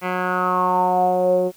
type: tone with low-pass filter sweep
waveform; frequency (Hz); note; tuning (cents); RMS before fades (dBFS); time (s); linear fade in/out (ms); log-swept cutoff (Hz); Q
10% pulse; 182.2; F#3; -26; -19; 0.01-1.52; 50; 2000 to 450; 6.2
effects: white hiss -51 dBFS RMS until 1.56 s